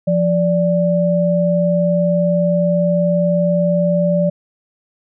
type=tone pair together; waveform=sine; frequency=174 / 585.3 Hz; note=F3 / D5; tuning=-6 / -6 cents; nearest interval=octave + major sixth; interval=2100 cents; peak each=-15 dBFS; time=0.07-4.3 s; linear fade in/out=10 ms; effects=none